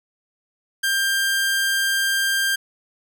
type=tone; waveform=sawtooth; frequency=1590 Hz; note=G6; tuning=24 cents sharp; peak=-15 dBFS; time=0.83-2.56 s; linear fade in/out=10 ms; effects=none